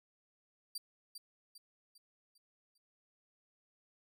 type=tone with echo; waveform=sawtooth; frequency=4699 Hz; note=D8; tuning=in tune; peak=-36 dBFS; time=0.75-0.78 s; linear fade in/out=5 ms; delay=400 ms; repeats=5; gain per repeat=-7 dB; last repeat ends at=2.78 s; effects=none